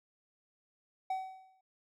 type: tone with exponential decay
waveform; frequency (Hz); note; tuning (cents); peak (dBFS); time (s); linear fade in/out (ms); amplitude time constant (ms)
triangle; 757; F#5; +39; -28; 1.1-1.61; 5; 110
effects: none